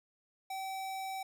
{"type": "tone", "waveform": "square", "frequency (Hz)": 768, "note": "G5", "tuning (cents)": -36, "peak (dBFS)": -38, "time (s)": [0.5, 1.23], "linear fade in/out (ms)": 5, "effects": []}